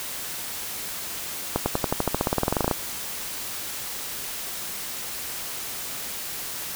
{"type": "accelerating click train", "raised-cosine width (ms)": 1, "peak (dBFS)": -7, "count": 20, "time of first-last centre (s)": [1.56, 2.712], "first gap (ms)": 100, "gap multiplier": 0.94, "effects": ["white hiss -33 dBFS RMS until 6.75 s"]}